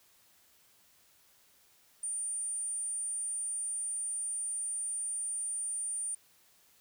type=tone; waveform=sine; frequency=9060 Hz; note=C#9; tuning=37 cents sharp; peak=-33 dBFS; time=2.03-6.15 s; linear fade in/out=5 ms; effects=white hiss -65 dBFS RMS until 6.8 s